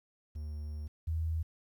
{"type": "tone pair in turn", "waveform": ["triangle", "sine"], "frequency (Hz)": [75.3, 80.81], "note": ["D2", "E2"], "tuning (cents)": [44, -34], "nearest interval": "minor second", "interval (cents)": 122, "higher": "second", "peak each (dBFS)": [-35, -30], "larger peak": "second", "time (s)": [[0.35, 0.88], [1.07, 1.43]], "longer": "first", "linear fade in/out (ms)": 10, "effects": ["11-bit"]}